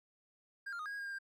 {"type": "tone with pitch steps", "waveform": "triangle", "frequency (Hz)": [1607, 1396, 1240, 1633, 1645, 1619, 1605, 1591], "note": ["G6", "F6", "D#6", "G#6", "G#6", "G#6", "G6", "G6"], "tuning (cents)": [43, -1, -6, -30, -17, -45, 40, 25], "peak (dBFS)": -38, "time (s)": [0.66, 1.188], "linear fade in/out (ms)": 10, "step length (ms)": 66, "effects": []}